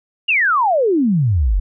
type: exponential sweep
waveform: sine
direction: down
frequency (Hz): 2900 to 41.2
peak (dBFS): -12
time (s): 0.28-1.6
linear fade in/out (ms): 10
effects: none